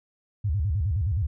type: tone with vibrato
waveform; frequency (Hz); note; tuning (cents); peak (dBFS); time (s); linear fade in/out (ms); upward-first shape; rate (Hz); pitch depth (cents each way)
sine; 87.1; F2; -4; -22; 0.44-1.27; 10; square; 9.6; 290
effects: none